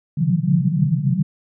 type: band-pass noise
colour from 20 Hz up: white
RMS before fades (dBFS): -18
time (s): 0.17-1.23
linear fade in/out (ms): 5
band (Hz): 130 to 190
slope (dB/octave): 96
effects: none